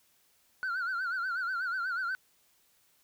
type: tone with vibrato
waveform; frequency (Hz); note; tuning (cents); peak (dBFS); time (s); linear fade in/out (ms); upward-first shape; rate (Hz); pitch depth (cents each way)
sine; 1453; F#6; -32; -28; 0.63-2.15; 0; sine; 8.2; 110
effects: tanh soft clip ceiling -29 dBFS + white hiss -68 dBFS RMS until 3.03 s